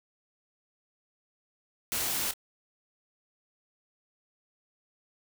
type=noise with echo; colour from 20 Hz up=white; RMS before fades=-31 dBFS; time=1.92-2.31 s; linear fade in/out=0 ms; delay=27 ms; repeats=1; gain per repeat=-12 dB; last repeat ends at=2.337 s; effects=none